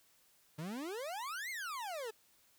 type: exponential two-way sweep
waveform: 40% pulse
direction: up then down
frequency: 145.2 to 2188 to 421.7 Hz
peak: -39 dBFS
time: 0.58-2.11 s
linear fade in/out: 10 ms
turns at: 1.5 s
effects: white hiss -69 dBFS RMS until 2.58 s